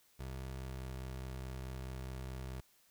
25% pulse tone with pitch glide, 65.41 to 64.7 Hz, C2 to C2, 0 to -19 cents, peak -38 dBFS, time 0.19-2.61 s, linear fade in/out 10 ms, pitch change -19 cents, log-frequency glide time 0.56-0.89 s, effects white hiss -69 dBFS RMS until 2.9 s

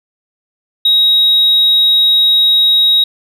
sine tone, 3800 Hz, A#7, 33 cents sharp, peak -5 dBFS, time 0.85-3.04 s, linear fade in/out 5 ms, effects tanh soft clip ceiling -4 dBFS

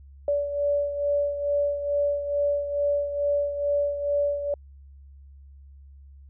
sine beating tone pair, 575 / 577.3 Hz, D5 / D5, -37 / -30 cents, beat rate 2.3 Hz, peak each -23 / -30 dBFS, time 0.28-4.54 s, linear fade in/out 2 ms, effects added 69 Hz sine -45 dBFS peak until 6.29 s

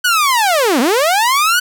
sawtooth linear two-way sweep, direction down then up, 1503 to 221.4 to 1503 Hz, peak -7 dBFS, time 0.04-1.6 s, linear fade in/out 10 ms, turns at 0.8 s, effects none

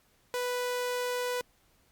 sawtooth tone, 493.9 Hz, B4, in tune, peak -26 dBFS, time 0.34-1.41 s, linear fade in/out 0 ms, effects pink hiss -67 dBFS RMS until 1.91 s + Opus 48 kbps

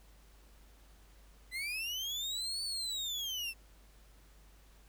35% pulse linear two-way sweep, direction up then down, 1986 to 4528 to 2635 Hz, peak -34 dBFS, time 1.51-3.54 s, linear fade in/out 50 ms, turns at 2.63 s, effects added 50 Hz sine -58 dBFS peak until 4.88 s + pink hiss -65 dBFS RMS until 4.88 s

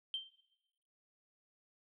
sine tone with exponential decay, 3136 Hz, G7, in tune, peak -32 dBFS, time 0.14-0.32 s, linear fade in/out 1 ms, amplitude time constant 38 ms, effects noise-tail reverb RT60 1.0 s tail -18 dB re dry + tanh soft clip ceiling -28 dBFS

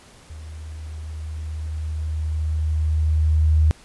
sine tone with level ramp, 77.78 Hz, D#2, in tune, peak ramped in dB -34 to -12 dBFS, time 0.3-3.71 s, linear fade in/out 0 ms, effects pink hiss -49 dBFS RMS until 3.84 s + resampled to 24000 Hz

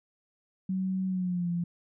sine tone with pitch glide, 188.3 to 172.67 Hz, F#3 to F3, +31 to -19 cents, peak -27 dBFS, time 0.69-1.64 s, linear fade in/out 5 ms, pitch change -150 cents, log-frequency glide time 1.07-1.5 s, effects none

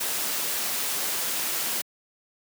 white noise, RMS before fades -28 dBFS, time 0-1.82 s, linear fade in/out 10 ms, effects high-pass 200 Hz 12 dB/octave

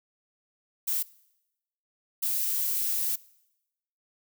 violet noise bursts at uneven times, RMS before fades -28 dBFS, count 2, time 0.87-1.03 / 2.22-3.16 s, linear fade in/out 10 ms, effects noise-tail reverb RT60 0.9 s tail -22 dB re dry

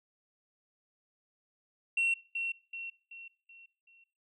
sine tone with echo, 2724 Hz, F7, 44 cents flat, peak -24 dBFS, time 1.97-2.14 s, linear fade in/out 5 ms, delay 380 ms, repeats 5, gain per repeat -7 dB, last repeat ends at 4.04 s, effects noise-tail reverb RT60 0.5 s tail -21 dB re dry + tanh soft clip ceiling -24 dBFS

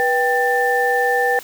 sine tone cluster, 488.4 / 786 / 1780 Hz, B4 / G5 / A6, -19 / +4 / +20 cents, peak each -19 dBFS, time 0-1.39 s, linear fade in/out 0 ms, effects white hiss -38 dBFS RMS until 1.43 s

